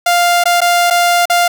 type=tone with dropouts; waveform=sawtooth; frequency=699 Hz; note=F5; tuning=1 cent sharp; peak=-5 dBFS; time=0.06-1.48 s; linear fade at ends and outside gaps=5 ms; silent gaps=0.439-0.455 / 0.606-0.615 / 0.902-0.907 / 1.256-1.298 s; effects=none